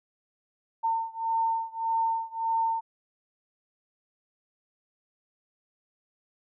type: beating tone pair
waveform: sine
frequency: 905 / 906.7 Hz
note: A5 / A#5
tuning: +48 / -48 cents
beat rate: 1.7 Hz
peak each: -28 / -29 dBFS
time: 0.83-2.81 s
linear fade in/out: 20 ms
effects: none